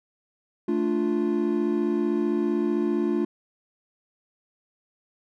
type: chord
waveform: triangle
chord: D minor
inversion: second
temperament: equal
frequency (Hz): 220 / 293.7 / 349.2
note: A3 / D4 / F4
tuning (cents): 0 / 0 / 0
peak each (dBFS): -25 / -25 / -23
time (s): 0.68-3.25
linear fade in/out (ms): 5
effects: none